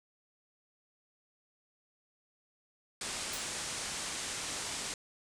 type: low-pass noise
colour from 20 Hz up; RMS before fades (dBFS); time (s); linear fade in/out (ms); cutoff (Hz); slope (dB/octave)
white; -39; 3.01-4.94; 2; 9300; 48
type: noise with exponential decay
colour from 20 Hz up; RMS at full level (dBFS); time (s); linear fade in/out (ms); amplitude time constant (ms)
white; -39; 3.33-3.5; 5; 35
effects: none